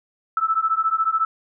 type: beating tone pair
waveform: sine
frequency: 1308 / 1322 Hz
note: E6 / E6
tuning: -14 / +5 cents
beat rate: 14 Hz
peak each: -21 dBFS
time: 0.37-1.25 s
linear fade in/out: 2 ms
effects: none